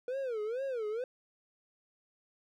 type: tone with vibrato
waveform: triangle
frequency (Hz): 479.8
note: A#4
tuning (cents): +50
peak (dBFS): -31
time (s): 0.08-1.04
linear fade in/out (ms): 2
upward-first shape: sine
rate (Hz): 2.2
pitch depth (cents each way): 230
effects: none